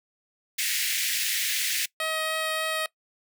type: high-pass noise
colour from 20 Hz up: pink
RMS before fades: -27 dBFS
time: 0.58-1.86 s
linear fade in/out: 10 ms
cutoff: 1800 Hz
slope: 48 dB/octave
type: tone with vibrato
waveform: 10% pulse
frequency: 633 Hz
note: D#5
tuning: 30 cents sharp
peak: -18 dBFS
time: 2-2.86 s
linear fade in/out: 2 ms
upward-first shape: triangle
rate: 3.4 Hz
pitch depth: 8 cents each way
effects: noise-tail reverb RT60 0.1 s tail -21 dB re dry